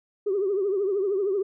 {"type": "tone with vibrato", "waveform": "sine", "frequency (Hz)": 393.7, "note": "G4", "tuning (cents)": 8, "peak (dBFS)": -21, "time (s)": [0.26, 1.43], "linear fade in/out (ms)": 10, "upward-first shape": "triangle", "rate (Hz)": 13, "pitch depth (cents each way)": 130, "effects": ["tanh soft clip ceiling -17 dBFS"]}